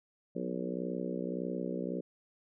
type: harmonic tone with a mistuned harmonic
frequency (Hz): 61.74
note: B1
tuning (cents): 0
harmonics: 3 / 4 / 5 / 6 / 7 / 8 / 9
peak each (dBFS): -39 / -40 / -41 / -42 / -42 / -43 / -44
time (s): 0.35-2.01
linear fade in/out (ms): 10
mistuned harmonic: 3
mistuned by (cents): -44
effects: none